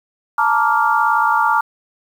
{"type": "chord", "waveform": "sine", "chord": "Bb major seventh", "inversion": "third", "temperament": "just", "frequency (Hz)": [874.1, 932.3, 1165.4, 1398.5], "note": ["A5", "Bb5", "D6", "F6"], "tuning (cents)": [-12, 0, -14, 2], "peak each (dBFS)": -18, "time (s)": [0.38, 1.61], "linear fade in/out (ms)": 5, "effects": ["7-bit"]}